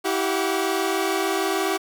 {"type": "tone cluster", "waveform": "sawtooth", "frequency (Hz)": [326.2, 386.9, 727, 1141], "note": ["E4", "G4", "F#5", "C#6"], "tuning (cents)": [-18, -23, -31, 50], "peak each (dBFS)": [-23, -20, -26, -28], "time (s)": [0.04, 1.78], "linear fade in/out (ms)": 20, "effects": ["8-bit"]}